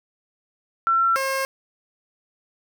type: tone pair in turn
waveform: sine / 15% pulse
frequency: 1351 / 536.1 Hz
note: E6 / C5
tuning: +42 / +42 cents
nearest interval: octave + major third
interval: 1600 cents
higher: first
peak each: -16 dBFS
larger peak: neither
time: 0.87-1.16 / 1.16-1.45 s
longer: neither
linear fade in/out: 0 ms
effects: none